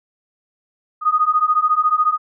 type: beating tone pair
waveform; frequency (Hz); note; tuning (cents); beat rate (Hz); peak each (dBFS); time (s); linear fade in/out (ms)
sine; 1233 / 1247; D#6 / D#6; -16 / +3; 14; -17 / -16; 1.01-2.18; 50
effects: none